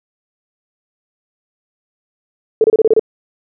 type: tone bursts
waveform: sine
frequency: 440 Hz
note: A4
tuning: in tune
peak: -6 dBFS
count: 7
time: 2.61-2.995 s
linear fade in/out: 2 ms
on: 31 ms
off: 28 ms
effects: none